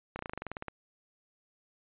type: slowing click train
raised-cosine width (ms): 0.5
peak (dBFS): -22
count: 13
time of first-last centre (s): 0.16-0.683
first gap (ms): 31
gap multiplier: 1.06
effects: resampled to 8000 Hz